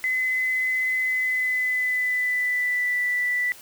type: tone with pitch glide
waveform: sine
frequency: 2029 to 1974.7 Hz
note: B6 to B6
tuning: +46 to -1 cents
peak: -21 dBFS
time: 0.04-3.52 s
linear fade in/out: 0 ms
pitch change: -47 cents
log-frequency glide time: 1.02-3.01 s
effects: white hiss -46 dBFS RMS until 3.61 s